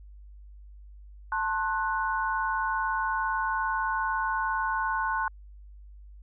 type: chord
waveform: sine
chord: F# diminished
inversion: first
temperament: just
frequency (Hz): 888 / 1065.6 / 1480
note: A5 / C6 / F#6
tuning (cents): +16 / +31 / 0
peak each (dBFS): -30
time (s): 1.32-5.28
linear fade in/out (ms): 2
effects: added 50 Hz sine -45 dBFS peak until 6.22 s